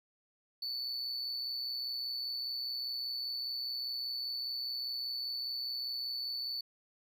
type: tone with amplitude modulation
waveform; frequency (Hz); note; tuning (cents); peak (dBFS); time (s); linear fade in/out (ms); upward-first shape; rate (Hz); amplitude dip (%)
triangle; 4479; C#8; +17; -32; 0.62-6.61; 5; sine; 125; 50
effects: none